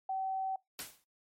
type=tone; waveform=sine; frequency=765 Hz; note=G5; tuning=42 cents flat; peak=-32 dBFS; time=0.09-0.56 s; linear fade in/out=5 ms
type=noise with exponential decay; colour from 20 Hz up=white; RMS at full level=-37 dBFS; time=0.79-1.04 s; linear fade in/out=1 ms; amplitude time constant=53 ms
effects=noise-tail reverb RT60 0.2 s tail -24 dB re dry + MP3 64 kbps